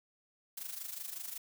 blue noise with amplitude modulation, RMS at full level -40 dBFS, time 0.57-1.38 s, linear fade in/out 5 ms, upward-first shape sine, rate 25.4 Hz, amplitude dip 70%, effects none

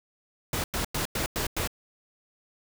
pink noise bursts, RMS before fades -29 dBFS, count 6, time 0.53-1.675 s, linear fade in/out 2 ms, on 110 ms, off 97 ms, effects none

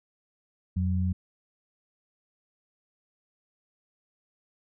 sine tone pair together, 87.31 / 185 Hz, F2 / F#3, 0 / 0 cents, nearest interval octave + minor second, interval 1300 cents, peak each -25 / -29 dBFS, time 0.76-1.13 s, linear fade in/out 10 ms, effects none

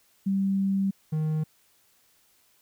sine / triangle tone pair in turn, 194.8 / 155.6 Hz, G3 / D#3, -11 / 0 cents, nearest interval major third, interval 389 cents, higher first, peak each -22 dBFS, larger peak neither, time 0.26-0.91 / 1.12-1.44 s, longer first, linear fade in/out 10 ms, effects white hiss -64 dBFS RMS until 2.61 s

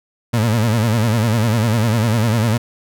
30% pulse tone with vibrato, 112.4 Hz, A2, 37 cents sharp, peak -11 dBFS, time 0.33-2.58 s, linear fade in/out 10 ms, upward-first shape sine, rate 10 Hz, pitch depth 120 cents each way, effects none

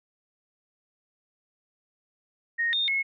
sine tone with pitch steps, 1861 / 3657 / 2178 Hz, A#6 / A#7 / C#7, -3 / -34 / -31 cents, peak -23 dBFS, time 2.58-3.03 s, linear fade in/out 20 ms, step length 150 ms, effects none

